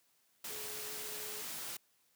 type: tone in noise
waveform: sine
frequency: 425.2 Hz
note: G#4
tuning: 41 cents sharp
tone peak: -51 dBFS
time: 0.5-1.42 s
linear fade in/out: 5 ms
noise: white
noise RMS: -43 dBFS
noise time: 0.44-1.77 s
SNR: -11 dB
effects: white hiss -73 dBFS RMS until 2.15 s + high-pass 100 Hz 12 dB/octave